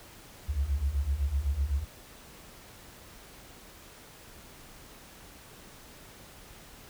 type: beating tone pair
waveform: sine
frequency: 65.1 / 73 Hz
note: C2 / D2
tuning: -8 / -10 cents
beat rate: 7.9 Hz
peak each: -31 / -28 dBFS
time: 0.48-1.85 s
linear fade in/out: 20 ms
effects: pink hiss -51 dBFS RMS until 6.89 s